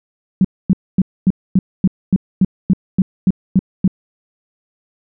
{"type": "tone bursts", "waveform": "sine", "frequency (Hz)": 188.1, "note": "F#3", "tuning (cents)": 29, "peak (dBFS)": -7, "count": 13, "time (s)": [0.41, 3.878], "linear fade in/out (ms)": 2, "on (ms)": 36, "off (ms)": 250, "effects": []}